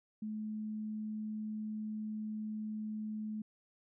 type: tone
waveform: sine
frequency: 214.9 Hz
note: A3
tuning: 41 cents flat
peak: -37 dBFS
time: 0.22-3.42 s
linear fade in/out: 5 ms
effects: none